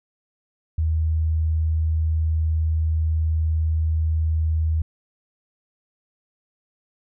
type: tone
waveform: sine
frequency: 79.5 Hz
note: D#2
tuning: 38 cents sharp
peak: -18 dBFS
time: 0.78-4.82 s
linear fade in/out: 5 ms
effects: none